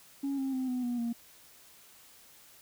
sine tone with pitch steps, 277.2 / 268.1 / 259.2 / 250.7 / 242.4 / 234.4 Hz, C#4 / C4 / C4 / B3 / B3 / A#3, 0 / +42 / -16 / +26 / -32 / +10 cents, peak -28 dBFS, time 0.23-1.13 s, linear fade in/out 10 ms, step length 150 ms, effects tanh soft clip ceiling -28 dBFS + white hiss -57 dBFS RMS until 2.61 s

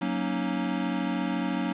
square chord, D# minor seventh, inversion first, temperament equal, 185 / 233.1 / 277.2 / 311.1 Hz, F#3 / A#3 / C#4 / D#4, 0 / 0 / 0 / 0 cents, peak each -32 / -33 / -32 / -35 dBFS, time 0.01-1.73 s, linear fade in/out 10 ms, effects resampled to 8000 Hz + 9-bit

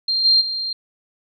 sine tone with level steps, 4186 Hz, C8, in tune, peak -17 / -11 / -22 dBFS, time 0.08-0.73 s, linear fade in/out 5 ms, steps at 0.24 / 0.4 s, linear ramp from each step 20 ms, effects none

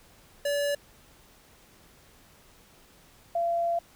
square / sine tone pair in turn, 574 / 682.6 Hz, D5 / F5, -40 / -40 cents, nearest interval minor third, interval 300 cents, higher second, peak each -26 / -24 dBFS, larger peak second, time 0.45-0.75 / 3.35-3.79 s, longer second, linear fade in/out 5 ms, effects pink hiss -57 dBFS RMS until 3.95 s

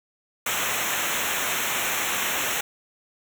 pink noise with comb filter, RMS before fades -26 dBFS, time 0.46-2.61 s, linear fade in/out 5 ms, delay 0.21 ms, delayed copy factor -1, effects none

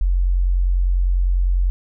sine tone, 45 Hz, F#1, 47 cents flat, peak -14 dBFS, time 0.01-1.7 s, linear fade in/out 0 ms, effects none

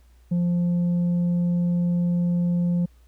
sine tone with tanh clipping, 174.61 Hz, F3, in tune, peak -20 dBFS, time 0.31-2.86 s, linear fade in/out 10 ms, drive 3 dB, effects added 60 Hz sine -51 dBFS peak until 3.07 s + pink hiss -65 dBFS RMS until 3.07 s

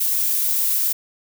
violet noise, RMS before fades -20 dBFS, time 0-0.93 s, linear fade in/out 10 ms, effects none

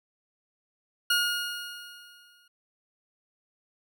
20% pulse tone with exponential decay, 1432 Hz, F6, 43 cents sharp, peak -16 dBFS, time 1.1-2.48 s, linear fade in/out 5 ms, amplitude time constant 300 ms, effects none

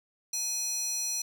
square tone with high-pass filter, 840 Hz, G#5, 19 cents sharp, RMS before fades -32 dBFS, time 0.33-1.22 s, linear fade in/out 5 ms, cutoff 5500 Hz, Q 3.7, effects 11-bit

